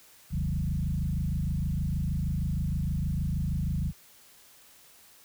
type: tone with frequency modulation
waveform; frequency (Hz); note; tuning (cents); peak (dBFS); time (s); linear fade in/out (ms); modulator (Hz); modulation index
sine; 110; A2; 0; -26; 0.3-3.93; 50; 26.4; 2.7
effects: white hiss -56 dBFS RMS until 5.24 s